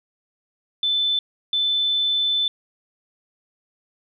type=tone bursts at uneven times; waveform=sine; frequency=3520 Hz; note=A7; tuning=in tune; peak=-18 dBFS; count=2; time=0.83-1.19 / 1.53-2.48 s; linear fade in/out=2 ms; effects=none